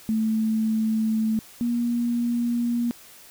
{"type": "tone pair in turn", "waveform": "sine", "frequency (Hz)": [220, 237.9], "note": ["A3", "A#3"], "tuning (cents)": [0, 35], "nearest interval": "minor second", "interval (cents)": 135, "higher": "second", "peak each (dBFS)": [-20, -21], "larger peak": "first", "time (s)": [[0.09, 1.39], [1.61, 2.91]], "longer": "neither", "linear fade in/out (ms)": 0, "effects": ["white hiss -48 dBFS RMS until 3.3 s"]}